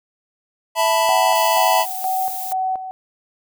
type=chord; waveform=square; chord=E suspended fourth; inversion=none; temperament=equal; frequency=659.3 / 880 / 987.8 Hz; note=E5 / A5 / B5; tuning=0 / 0 / 0 cents; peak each=-20 dBFS; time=0.75-1.86 s; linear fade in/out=50 ms
type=tone with tremolo; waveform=sine; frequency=753 Hz; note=F#5; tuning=30 cents sharp; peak=-18 dBFS; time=1.09-2.91 s; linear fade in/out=0 ms; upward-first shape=square; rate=2.1 Hz; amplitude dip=65%
type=noise; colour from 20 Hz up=violet; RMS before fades=-29 dBFS; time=1.35-2.53 s; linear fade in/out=5 ms
effects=none